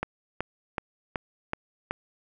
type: click train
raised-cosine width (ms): 0.5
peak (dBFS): -13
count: 6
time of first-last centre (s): 0.03-1.91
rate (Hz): 2.66
effects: none

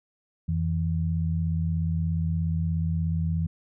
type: tone pair together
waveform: sine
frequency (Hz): 86.6 / 163.48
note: F2 / E3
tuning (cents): -14 / -14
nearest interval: major seventh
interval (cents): 1100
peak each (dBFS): -26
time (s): 0.48-3.47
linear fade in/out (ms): 10
effects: none

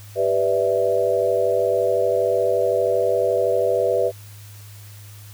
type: chord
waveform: sine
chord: E minor seventh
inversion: first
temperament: equal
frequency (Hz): 392 / 493.9 / 587.3 / 659.3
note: G4 / B4 / D5 / E5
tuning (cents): 0 / 0 / 0 / 0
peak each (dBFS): -24 / -20 / -23 / -23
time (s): 0.15-4.12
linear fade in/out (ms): 50
effects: added 103 Hz sine -39 dBFS peak until 5.33 s + white hiss -47 dBFS RMS until 5.33 s

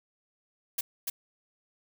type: noise with echo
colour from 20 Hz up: blue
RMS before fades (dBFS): -30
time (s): 0.78-0.81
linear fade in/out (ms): 5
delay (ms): 290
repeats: 1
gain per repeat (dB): -2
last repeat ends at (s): 1.1
effects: none

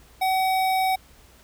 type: tone with notch filter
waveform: square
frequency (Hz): 756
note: F#5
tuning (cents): +37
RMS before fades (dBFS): -22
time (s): 0.21-0.96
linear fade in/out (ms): 10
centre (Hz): 7000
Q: 1.8
effects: added 60 Hz sine -54 dBFS peak until 1.43 s + pink hiss -54 dBFS RMS until 1.43 s

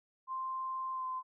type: tone with pitch glide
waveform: sine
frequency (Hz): 1046.5 to 1032.7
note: C6 to C6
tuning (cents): 0 to -23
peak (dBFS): -35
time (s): 0.27-1.23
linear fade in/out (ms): 50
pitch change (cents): -23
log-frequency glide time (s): 0.92-1.05
effects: none

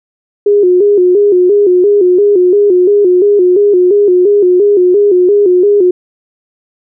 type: tone with vibrato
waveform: sine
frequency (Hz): 384.6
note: G4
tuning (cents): -33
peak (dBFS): -4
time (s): 0.46-5.91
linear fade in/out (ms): 5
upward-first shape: square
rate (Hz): 2.9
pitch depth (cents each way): 110
effects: none

